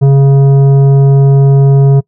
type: tone with tanh clipping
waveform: sine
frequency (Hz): 138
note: C#3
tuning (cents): -7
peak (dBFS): -4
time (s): 0.01-2.01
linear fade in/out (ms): 20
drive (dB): 10
effects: noise-tail reverb RT60 0.1 s tail -24 dB re dry